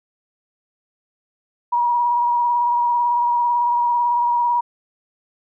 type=tone with vibrato; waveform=sine; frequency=959 Hz; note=A#5; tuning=49 cents sharp; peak=-15 dBFS; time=1.72-4.61 s; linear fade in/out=10 ms; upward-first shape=triangle; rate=18 Hz; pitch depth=30 cents each way; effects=none